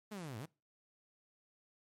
sawtooth linear two-way sweep, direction down then up, 220 to 102 to 172.3 Hz, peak -39 dBFS, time 0.11-0.46 s, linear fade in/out 10 ms, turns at 0.38 s, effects noise-tail reverb RT60 0.3 s tail -24 dB re dry + MP3 64 kbps

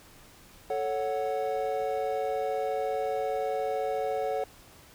triangle chord, F# minor, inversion first, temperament equal, 440 / 554.4 / 740 Hz, A4 / C#5 / F#5, 0 / 0 / 0 cents, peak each -30 dBFS, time 0.7-4.44 s, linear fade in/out 2 ms, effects pink hiss -54 dBFS RMS until 4.94 s

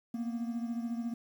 triangle beating tone pair, 231.8 / 245.8 Hz, A#3 / B3, -10 / -8 cents, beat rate 14 Hz, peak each -32 / -38 dBFS, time 0.14-1.14 s, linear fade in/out 5 ms, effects 10-bit

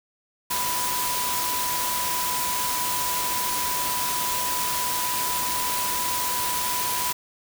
sine tone in noise, 987.8 Hz, B5, in tune, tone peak -28 dBFS, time 0.5-7.13 s, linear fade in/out 10 ms, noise white, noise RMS -27 dBFS, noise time 0.5-7.13 s, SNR -4 dB, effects none

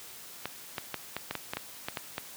clicks, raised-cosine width 0.3 ms, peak -16 dBFS, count 11, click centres 0.456 / 0.782 / 0.943 / 1.166 / 1.31 / 1.353 / 1.535 / 1.57 / 1.885 / 1.972 / 2.181 s, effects white hiss -47 dBFS RMS until 2.36 s + high-pass 80 Hz 12 dB/octave

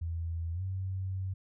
sine tone with pitch glide, 83.3 to 94.59 Hz, E2 to F#2, +19 to +39 cents, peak -32 dBFS, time 0.01-1.34 s, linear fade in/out 10 ms, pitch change +220 cents, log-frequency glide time 0.53-0.62 s, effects none

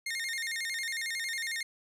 sawtooth tone with vibrato, 1975.5 Hz, B6, in tune, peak -29 dBFS, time 0.06-1.63 s, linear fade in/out 5 ms, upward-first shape square, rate 11 Hz, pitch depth 130 cents each way, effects low-pass 12000 Hz 12 dB/octave

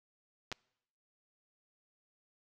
clicks, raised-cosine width 0.2 ms, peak -21 dBFS, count 2, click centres 0.517 / 0.525 s, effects noise-tail reverb RT60 0.8 s tail -26 dB re dry

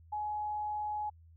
sine tone, 842 Hz, G#5, 24 cents sharp, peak -33 dBFS, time 0.12-1.1 s, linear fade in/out 10 ms, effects added 82 Hz sine -55 dBFS peak until 1.36 s

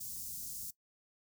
white band-stop noise, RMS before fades -43 dBFS, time 0-0.71 s, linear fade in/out 10 ms, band 200 to 5600 Hz, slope 24 dB/octave, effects noise-tail reverb RT60 0.1 s tail -20 dB re dry

